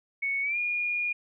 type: tone with pitch glide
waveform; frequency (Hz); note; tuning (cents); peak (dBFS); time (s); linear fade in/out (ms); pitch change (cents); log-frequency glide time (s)
sine; 2217 to 2432; C#7 to D#7; 0 to -40; -26; 0.22-1.13; 10; +160; 0.42-0.58
effects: none